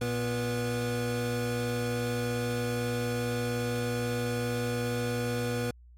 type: tone cluster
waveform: square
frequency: 117.6 / 243.2 / 485.5 Hz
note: A#2 / B3 / B4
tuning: +16 / -26 / -30 cents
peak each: -33 / -35 / -33 dBFS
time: 0.01-5.71 s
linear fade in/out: 5 ms
effects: added 60 Hz sine -50 dBFS peak until 5.97 s + MP3 64 kbps